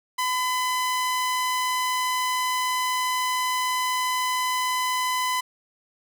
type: tone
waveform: sawtooth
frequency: 1009 Hz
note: B5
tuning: 37 cents sharp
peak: -19 dBFS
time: 0.18-5.41 s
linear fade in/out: 10 ms
effects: none